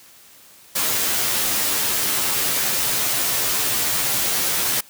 white noise with comb filter, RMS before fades -21 dBFS, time 0.75-4.81 s, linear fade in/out 10 ms, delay 12 ms, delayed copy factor -0.75, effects white hiss -48 dBFS RMS until 4.89 s + high-pass 60 Hz 12 dB/octave

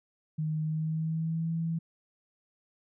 sine tone with pitch glide, 155.56 to 164.52 Hz, D#3 to E3, 0 to -3 cents, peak -28 dBFS, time 0.38-1.79 s, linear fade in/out 10 ms, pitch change +97 cents, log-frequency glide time 0.63-1.51 s, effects none

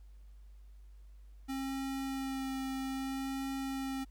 square tone with vibrato, 267.8 Hz, C4, 40 cents sharp, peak -36 dBFS, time 1.48-4.05 s, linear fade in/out 20 ms, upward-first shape sine, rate 0.62 Hz, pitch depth 13 cents each way, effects added 50 Hz sine -51 dBFS peak until 4.1 s + pink hiss -75 dBFS RMS until 4.1 s

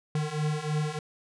square beating tone pair, 150 / 153.2 Hz, D3 / D#3, +37 / -27 cents, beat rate 3.2 Hz, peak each -32 / -30 dBFS, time 0.15-0.99 s, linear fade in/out 2 ms, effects resampled to 22050 Hz

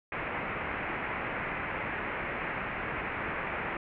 white low-pass noise, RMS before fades -35 dBFS, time 0.12-3.77 s, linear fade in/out 2 ms, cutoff 2400 Hz, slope 48 dB/octave, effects none

